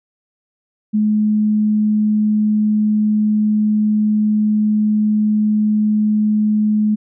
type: tone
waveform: sine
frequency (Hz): 212.5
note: G#3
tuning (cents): +40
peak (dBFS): -12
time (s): 0.93-6.96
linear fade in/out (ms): 20
effects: none